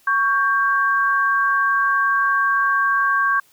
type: tone pair together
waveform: sine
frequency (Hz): 1117 / 1585.6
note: C#6 / G6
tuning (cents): +13 / +19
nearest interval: tritone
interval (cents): 606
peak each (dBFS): -18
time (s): 0.07-3.4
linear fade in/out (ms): 5
effects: white hiss -56 dBFS RMS until 3.52 s